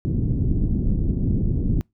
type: low-pass noise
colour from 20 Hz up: pink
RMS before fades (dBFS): -21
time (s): 0.05-1.81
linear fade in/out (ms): 0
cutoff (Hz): 280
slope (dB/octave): 24
effects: noise-tail reverb RT60 0.2 s tail -26 dB re dry